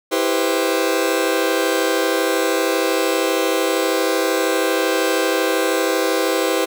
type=chord; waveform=sawtooth; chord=C major seventh; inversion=first; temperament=just; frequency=327 / 392.4 / 490.5 / 523.3 Hz; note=E4 / G4 / B4 / C5; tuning=-14 / +2 / -12 / 0 cents; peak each=-18 dBFS; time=0.11-6.66 s; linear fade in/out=20 ms; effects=none